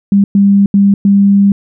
sine tone bursts at uneven times, 199.4 Hz, G3, 30 cents sharp, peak -4 dBFS, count 4, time 0.12-0.24 / 0.35-0.66 / 0.74-0.94 / 1.05-1.52 s, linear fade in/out 2 ms, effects none

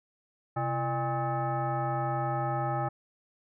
sine tone with frequency modulation, 340 Hz, F4, 46 cents flat, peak -27 dBFS, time 0.56-2.89 s, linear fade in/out 10 ms, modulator 471 Hz, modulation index 1.9, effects none

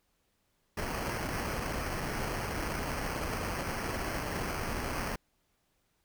pink noise with sample-and-hold, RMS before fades -35 dBFS, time 0.77-5.16 s, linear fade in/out 5 ms, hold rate 3675 Hz, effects pink hiss -75 dBFS RMS until 6.04 s

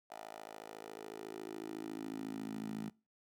10% pulse tone with high-pass filter sweep, 54 Hz, A1, 32 cents flat, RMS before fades -45 dBFS, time 0.1-2.9 s, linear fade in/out 10 ms, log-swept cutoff 660 to 200 Hz, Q 3.9, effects noise-tail reverb RT60 0.3 s tail -23 dB re dry

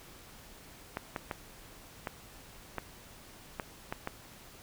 clicks, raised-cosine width 0.5 ms, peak -19 dBFS, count 8, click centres 0.971 / 1.162 / 1.312 / 2.072 / 2.783 / 3.598 / 3.925 / 4.074 s, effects pink hiss -53 dBFS RMS until 4.62 s

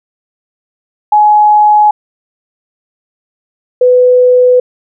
sine tone pair in turn, 842 / 499.1 Hz, G#5 / B4, +24 / +18 cents, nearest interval major sixth, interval 906 cents, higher first, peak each -3 dBFS, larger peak neither, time 1.12-1.91 / 3.81-4.6 s, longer neither, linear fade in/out 5 ms, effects none

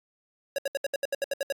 square tone bursts, 554.4 Hz, C#5, in tune, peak -26 dBFS, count 11, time 0.56-1.524 s, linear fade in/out 2 ms, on 24 ms, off 70 ms, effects AAC 64 kbps

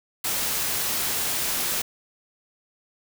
white noise, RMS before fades -26 dBFS, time 0.24-1.82 s, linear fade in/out 5 ms, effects none

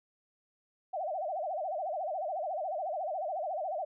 sine tone with vibrato, 680 Hz, F5, 46 cents flat, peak -32 dBFS, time 0.93-3.85 s, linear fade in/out 10 ms, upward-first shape sine, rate 14 Hz, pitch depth 230 cents each way, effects none

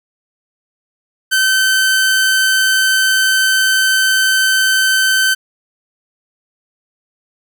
sawtooth tone, 1538 Hz, G6, 33 cents flat, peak -7 dBFS, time 1.31-5.35 s, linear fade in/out 20 ms, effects none

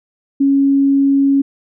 sine tone, 276.3 Hz, C#4, 6 cents flat, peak -9 dBFS, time 0.4-1.42 s, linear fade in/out 10 ms, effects none

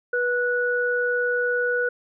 sine tone pair together, 488.1 / 1471.1 Hz, B4 / F#6, -20 / -10 cents, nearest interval octave + perfect fifth, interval 1910 cents, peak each -23 dBFS, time 0.13-1.89 s, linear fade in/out 5 ms, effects none

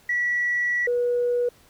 sine tone pair in turn, 1942 / 485.5 Hz, B6 / B4, -30 / -30 cents, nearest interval 2 octaves, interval 2400 cents, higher first, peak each -20 / -19 dBFS, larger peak second, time 0.09-0.87 / 0.87-1.49 s, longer first, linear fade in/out 5 ms, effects tanh soft clip ceiling -15 dBFS + pink hiss -56 dBFS RMS until 1.69 s

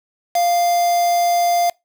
triangle tone with quantisation, 697 Hz, F5, 4 cents flat, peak -12 dBFS, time 0.35-1.7 s, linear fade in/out 5 ms, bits 4, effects noise-tail reverb RT60 0.2 s tail -25 dB re dry

